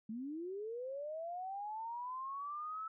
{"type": "linear sweep", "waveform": "sine", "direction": "up", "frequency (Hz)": [210, 1318.5], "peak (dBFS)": -40, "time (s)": [0.09, 2.88], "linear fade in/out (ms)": 5, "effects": []}